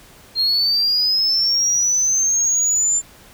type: linear sweep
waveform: sine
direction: up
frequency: 4186 to 7220 Hz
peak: -13 dBFS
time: 0.35-3.02 s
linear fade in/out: 50 ms
effects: tanh soft clip ceiling -12 dBFS + pink hiss -46 dBFS RMS until 3.33 s